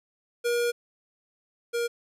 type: tone pair in turn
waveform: square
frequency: 476.9 / 471.7 Hz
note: A#4 / A#4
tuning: +39 / +20 cents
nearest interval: unison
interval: 19 cents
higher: first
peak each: -24 / -26 dBFS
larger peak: first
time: 0.44-0.72 / 1.73-1.88 s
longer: first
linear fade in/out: 20 ms
effects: resampled to 32000 Hz + 11-bit